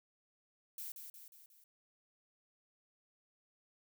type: noise with echo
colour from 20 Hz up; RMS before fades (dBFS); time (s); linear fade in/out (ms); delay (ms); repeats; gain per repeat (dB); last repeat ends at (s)
violet; -45; 0.78-0.92; 2; 180; 4; -5; 1.64
effects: none